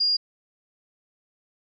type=tone; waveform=sine; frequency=4831 Hz; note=D8; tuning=48 cents sharp; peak=-19 dBFS; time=0-0.17 s; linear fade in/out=10 ms; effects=none